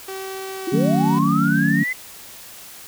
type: tone with pitch glide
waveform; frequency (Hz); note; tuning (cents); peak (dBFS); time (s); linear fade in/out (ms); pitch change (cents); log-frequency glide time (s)
sawtooth; 383.7 to 373.2; G4 to F#4; -37 to +15; -25; 0.08-1.19; 5; -48; 0.55-0.96
type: linear sweep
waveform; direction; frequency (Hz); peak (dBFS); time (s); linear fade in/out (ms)
sine; up; 316.8 to 2060; -21; 0.67-1.93; 5
type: chord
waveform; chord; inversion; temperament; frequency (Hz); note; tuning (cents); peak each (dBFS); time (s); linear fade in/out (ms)
sine; D# half-diminished seventh; none; just; 155.56 / 186.68 / 224 / 280; D#3 / F#3 / A3 / C#4; 0 / +16 / +31 / +18; -21; 0.72-1.84; 10
effects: white hiss -40 dBFS RMS until 2.87 s